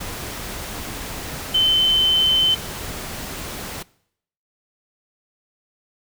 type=tone in noise; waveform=sine; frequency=3069 Hz; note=G7; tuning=37 cents flat; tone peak=-14 dBFS; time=1.54-2.55 s; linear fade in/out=10 ms; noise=pink; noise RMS=-31 dBFS; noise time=0-3.83 s; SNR=+14 dB; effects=noise-tail reverb RT60 0.7 s tail -22 dB re dry